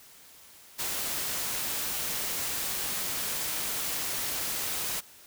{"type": "noise", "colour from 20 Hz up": "white", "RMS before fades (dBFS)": -32, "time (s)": [0.78, 5.01], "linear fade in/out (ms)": 20, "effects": ["white hiss -53 dBFS RMS until 5.26 s"]}